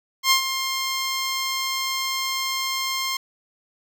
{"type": "tone with ADSR envelope", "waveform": "10% pulse", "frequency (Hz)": 1061, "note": "C6", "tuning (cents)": 24, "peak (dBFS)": -5, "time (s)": [0.23, 3.17], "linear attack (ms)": 80, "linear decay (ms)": 98, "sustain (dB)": -10, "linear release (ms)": 4, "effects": []}